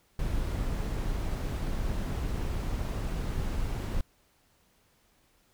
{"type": "noise", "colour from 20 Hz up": "brown", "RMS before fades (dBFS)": -31, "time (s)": [0.19, 4.01], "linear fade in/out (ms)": 2, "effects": ["pink hiss -67 dBFS RMS until 5.53 s"]}